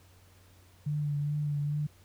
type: tone with vibrato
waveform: sine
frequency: 146.83 Hz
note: D3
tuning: in tune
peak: -28 dBFS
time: 0.86-1.87 s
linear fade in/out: 10 ms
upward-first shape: triangle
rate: 2.4 Hz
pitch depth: 32 cents each way
effects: added 91 Hz sine -58 dBFS peak until 2.04 s + pink hiss -62 dBFS RMS until 2.04 s